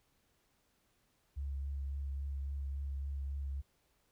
sine tone with vibrato, 69.3 Hz, C#2, in tune, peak -36 dBFS, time 1.36-3.62 s, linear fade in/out 20 ms, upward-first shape triangle, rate 3.6 Hz, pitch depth 23 cents each way, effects pink hiss -75 dBFS RMS until 4.11 s

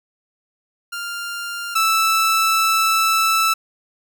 sawtooth tone pair in turn, 1396.9 / 1318.5 Hz, F6 / E6, 0 / 0 cents, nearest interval minor second, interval 100 cents, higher first, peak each -22 / -11 dBFS, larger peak second, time 0.92-1.75 / 1.75-3.54 s, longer second, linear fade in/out 10 ms, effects none

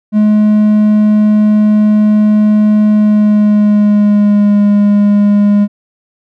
triangle tone with pitch glide, 211.6 to 205 Hz, G#3 to G#3, +33 to -22 cents, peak -3 dBFS, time 0.12-5.68 s, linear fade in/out 50 ms, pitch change -55 cents, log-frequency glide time 2.9-4.62 s, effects none

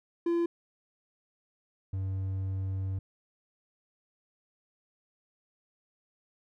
triangle tone pair in turn, 340.7 / 95.61 Hz, F4 / G2, -43 / -43 cents, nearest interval octave + minor seventh, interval 2200 cents, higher first, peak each -23 / -28 dBFS, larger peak first, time 0.26-0.46 / 1.93-2.99 s, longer second, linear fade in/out 5 ms, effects none

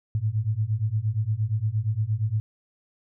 sine beating tone pair, 103.9 / 112.5 Hz, G#2 / A2, +1 / +39 cents, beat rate 8.6 Hz, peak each -26 / -25 dBFS, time 0.15-2.4 s, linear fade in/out 0 ms, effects none

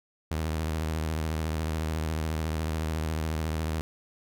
sawtooth tone with vibrato, 79 Hz, D#2, 27 cents sharp, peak -24 dBFS, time 0.31-3.81 s, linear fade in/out 0 ms, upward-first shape sine, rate 14 Hz, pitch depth 66 cents each way, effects none

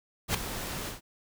pink noise with ADSR envelope, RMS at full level -25 dBFS, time 0.28-1.01 s, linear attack 65 ms, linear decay 4 ms, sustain -11 dB, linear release 140 ms, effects none

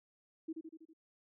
sine tone with echo, 321.6 Hz, E4, 43 cents flat, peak -37 dBFS, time 0.48-0.53 s, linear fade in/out 10 ms, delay 81 ms, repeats 5, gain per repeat -4 dB, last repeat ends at 0.935 s, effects none

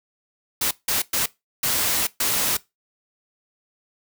white noise bursts at uneven times, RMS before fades -22 dBFS, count 5, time 0.61-0.71 / 0.88-1.02 / 1.13-1.26 / 1.63-2.07 / 2.2-2.57 s, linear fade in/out 5 ms, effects noise-tail reverb RT60 0.2 s tail -20 dB re dry

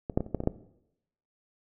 clicks, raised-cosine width 2 ms, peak -19 / -10 / -18 / -28 / -14 / -18 / -22 / -10 dBFS, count 8, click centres 0.098 / 0.175 / 0.206 / 0.264 / 0.347 / 0.404 / 0.437 / 0.474 s, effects noise-tail reverb RT60 0.8 s tail -17 dB re dry

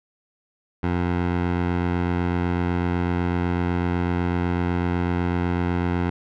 15% pulse tone with low-pass filter, 88 Hz, F2, 14 cents sharp, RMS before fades -23 dBFS, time 0.83-6.1 s, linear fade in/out 5 ms, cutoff 2100 Hz, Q 0.87, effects none

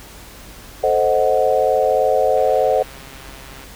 sine chord, A diminished seventh, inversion none, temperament equal, 440 / 523.3 / 622.3 / 740 Hz, A4 / C5 / Eb5 / Gb5, 0 / 0 / 0 / 0 cents, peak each -20 / -17 / -19 / -19 dBFS, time 0.83-2.83 s, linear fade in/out 10 ms
click train, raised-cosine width 0.3 ms, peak -25 dBFS, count 171, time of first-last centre 2.37-3.639 s, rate 134 Hz
effects added 50 Hz sine -42 dBFS peak until 3.75 s + pink hiss -40 dBFS RMS until 3.75 s

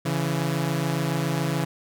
sawtooth tone pair together, 139.6 / 166.69 Hz, C#3 / E3, +13 / +20 cents, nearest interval minor third, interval 307 cents, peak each -22 dBFS, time 0.05-1.65 s, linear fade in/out 10 ms, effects none

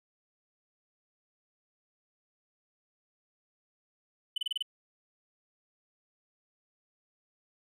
triangle tone bursts, 3000 Hz, F#7, 23 cents sharp, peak -27 dBFS, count 6, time 4.36-4.625 s, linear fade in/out 5 ms, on 20 ms, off 29 ms, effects none

